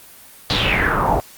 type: noise with low-pass filter sweep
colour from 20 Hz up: pink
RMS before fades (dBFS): -17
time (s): 0.5-1.2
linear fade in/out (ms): 0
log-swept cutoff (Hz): 4300 to 690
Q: 5.4
effects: white hiss -43 dBFS RMS until 1.37 s + Opus 32 kbps